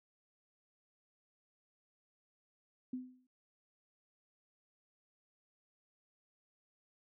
sine tone with exponential decay, 253.9 Hz, B3, 48 cents sharp, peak -35 dBFS, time 2.93-3.27 s, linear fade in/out 5 ms, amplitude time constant 72 ms, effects none

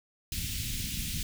pink band-stop noise, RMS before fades -34 dBFS, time 0.32-1.23 s, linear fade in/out 2 ms, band 220 to 2500 Hz, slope 24 dB/octave, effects none

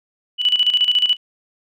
sine tone with tremolo, 2960 Hz, F#7, in tune, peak -11 dBFS, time 0.38-1.17 s, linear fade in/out 50 ms, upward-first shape square, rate 14 Hz, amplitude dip 70%, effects none

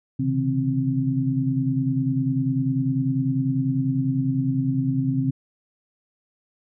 sine tone cluster, 129.8 / 139.8 / 160 / 264.3 Hz, C3 / C#3 / D#3 / C4, -13 / +15 / +49 / +18 cents, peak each -25 / -26 / -31 / -23 dBFS, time 0.19-5.31 s, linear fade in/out 10 ms, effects none

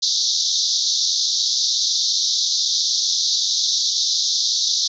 pink band-pass noise, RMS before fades -20 dBFS, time 0.02-4.88 s, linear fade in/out 10 ms, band 3600 to 6300 Hz, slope 96 dB/octave, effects none

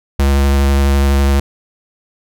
square tone with vibrato, 69.3 Hz, C#2, in tune, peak -10 dBFS, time 0.19-1.4 s, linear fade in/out 5 ms, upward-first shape square, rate 12 Hz, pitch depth 12 cents each way, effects none

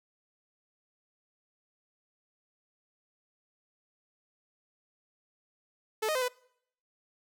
sawtooth tone with pitch steps, 435.4 / 620 / 513 / 497.6 Hz, A4 / D#5 / C5 / B4, -18 / -6 / -34 / +13 cents, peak -24 dBFS, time 6.02-6.284 s, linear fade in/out 10 ms, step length 66 ms, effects noise-tail reverb RT60 0.7 s tail -25 dB re dry

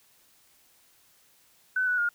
sine tone with pitch steps, 1510 / 1479 / 1422 Hz, F#6 / F#6 / F6, +35 / -1 / +31 cents, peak -23 dBFS, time 1.76-2.09 s, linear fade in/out 5 ms, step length 110 ms, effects white hiss -62 dBFS RMS until 2.14 s

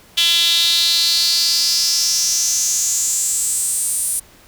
sawtooth tone with high-pass filter sweep, 338.3 Hz, E4, 45 cents sharp, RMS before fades -17 dBFS, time 0.17-4.2 s, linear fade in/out 10 ms, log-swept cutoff 3300 to 9600 Hz, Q 5.6, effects pink hiss -47 dBFS RMS until 4.47 s

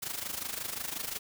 white noise with amplitude modulation, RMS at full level -34 dBFS, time 0.02-1.19 s, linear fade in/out 10 ms, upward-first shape sine, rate 25.6 Hz, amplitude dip 75%, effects none

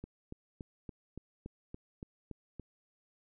click train, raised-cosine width 3 ms, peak -30 dBFS, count 10, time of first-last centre 0.04-2.597 s, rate 3.52 Hz, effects none

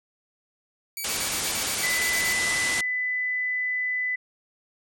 5% pulse tone bursts, 2283 Hz, D7, 50 cents flat, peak -21 dBFS, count 12, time 0.97-2.328 s, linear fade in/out 2 ms, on 82 ms, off 34 ms
white low-pass noise, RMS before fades -29 dBFS, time 1.04-2.81 s, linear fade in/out 5 ms, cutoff 10000 Hz, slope 48 dB/octave
sine tone, 2000 Hz, B6, 21 cents sharp, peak -24 dBFS, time 1.83-4.16 s, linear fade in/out 10 ms
effects none

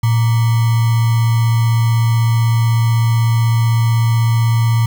sine tone with sample-and-hold, 114.5 Hz, A#2, 31 cents flat, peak -10 dBFS, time 0.03-4.86 s, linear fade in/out 5 ms, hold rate 1050 Hz, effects none

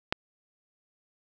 click, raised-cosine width 0.3 ms, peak -9 dBFS, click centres 0.125 s, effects none

